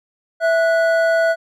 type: tone pair together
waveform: triangle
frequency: 659.3 / 1469 Hz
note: E5 / F#6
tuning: 0 / -13 cents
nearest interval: octave + major second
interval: 1387 cents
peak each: -12 / -18 dBFS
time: 0.4-1.36 s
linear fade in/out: 50 ms
effects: none